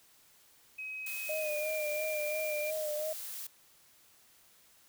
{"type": "tone with pitch glide", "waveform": "sine", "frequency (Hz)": [2539, 2383], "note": ["D#7", "D7"], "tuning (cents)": [34, 25], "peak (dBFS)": -38, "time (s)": [0.78, 2.71], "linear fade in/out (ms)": 10, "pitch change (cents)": -109, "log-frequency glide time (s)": [1.36, 1.7]}
{"type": "noise", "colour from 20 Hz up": "blue", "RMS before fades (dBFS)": -42, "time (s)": [1.06, 3.47], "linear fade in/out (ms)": 5}
{"type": "tone with vibrato", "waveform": "sine", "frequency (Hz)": 612, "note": "D#5", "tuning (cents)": -29, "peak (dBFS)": -33, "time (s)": [1.29, 3.13], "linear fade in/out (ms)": 5, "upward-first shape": "sine", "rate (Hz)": 2.9, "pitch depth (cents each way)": 43}
{"effects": ["white hiss -63 dBFS RMS until 4.88 s"]}